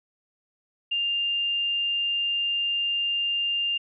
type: tone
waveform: sine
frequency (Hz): 2800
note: F7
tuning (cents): +4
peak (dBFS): -23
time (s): 0.91-3.78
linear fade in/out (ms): 10
effects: none